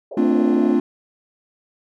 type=band-pass noise; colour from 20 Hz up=pink; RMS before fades=-33 dBFS; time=0.11-0.75 s; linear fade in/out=5 ms; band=430 to 670 Hz; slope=48 dB/octave
type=chord; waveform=triangle; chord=D minor seventh; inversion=second; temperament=equal with one note detuned; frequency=225.4 / 261.6 / 293.7 / 349.2 Hz; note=A3 / C4 / D4 / F4; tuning=+42 / 0 / 0 / 0 cents; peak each=-18 dBFS; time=0.17-0.8 s; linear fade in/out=5 ms
effects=none